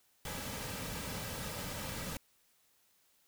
pink noise with comb filter, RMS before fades -41 dBFS, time 0.25-2.17 s, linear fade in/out 2 ms, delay 2.8 ms, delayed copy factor -0.5, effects white hiss -71 dBFS RMS until 3.27 s

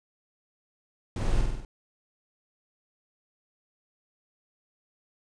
brown noise with echo, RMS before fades -28 dBFS, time 1.16-1.41 s, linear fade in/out 2 ms, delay 48 ms, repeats 5, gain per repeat -3 dB, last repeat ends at 1.65 s, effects resampled to 22050 Hz

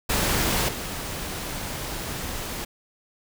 pink noise with level steps, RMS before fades -23 / -32 dBFS, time 0.09-2.65 s, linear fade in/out 10 ms, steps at 0.68 s, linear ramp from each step 10 ms, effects none

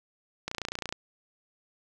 click train, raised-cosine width 0.2 ms, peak -15 dBFS, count 14, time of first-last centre 0.48-0.925 s, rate 29.2 Hz, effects none

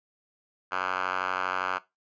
5% pulse tone with band-pass filter, 92.5 Hz, F#2, in tune, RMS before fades -30 dBFS, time 0.71-1.79 s, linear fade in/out 20 ms, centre 1500 Hz, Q 3.4, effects noise-tail reverb RT60 0.2 s tail -17 dB re dry + resampled to 16000 Hz

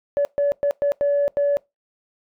sine tone bursts at uneven times, 572 Hz, D5, 46 cents flat, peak -15 dBFS, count 6, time 0.17-0.25 / 0.38-0.52 / 0.63-0.71 / 0.82-0.92 / 1.01-1.28 / 1.37-1.57 s, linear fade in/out 0 ms, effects noise-tail reverb RT60 0.2 s tail -24 dB re dry + tanh soft clip ceiling -13 dBFS

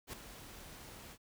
pink noise with ADSR envelope, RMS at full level -42 dBFS, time 0.07-1.18 s, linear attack 61 ms, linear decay 5 ms, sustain -10 dB, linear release 60 ms, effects none

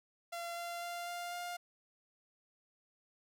sawtooth tone with pitch steps, 685 / 689.8 / 694.6 / 699.4 / 704.3 Hz, F5 / F5 / F5 / F5 / F5, -34 / -22 / -10 / +2 / +14 cents, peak -36 dBFS, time 0.32-1.57 s, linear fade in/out 10 ms, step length 250 ms, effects none

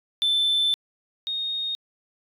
sine tone pair in turn, 3531 / 3712 Hz, A7 / A#7, +5 / -8 cents, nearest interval minor second, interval 87 cents, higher second, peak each -17 / -25 dBFS, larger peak first, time 0.22-0.74 / 1.27-1.75 s, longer first, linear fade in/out 0 ms, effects tanh soft clip ceiling -17 dBFS

